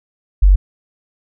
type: tone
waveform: sine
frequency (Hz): 47.53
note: F#1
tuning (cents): +47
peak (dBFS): -5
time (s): 0.42-0.56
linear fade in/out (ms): 10
effects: none